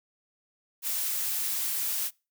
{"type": "noise", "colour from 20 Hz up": "blue", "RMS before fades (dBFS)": -30, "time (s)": [0.82, 2.11], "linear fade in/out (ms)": 50, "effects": ["noise-tail reverb RT60 0.3 s tail -25 dB re dry"]}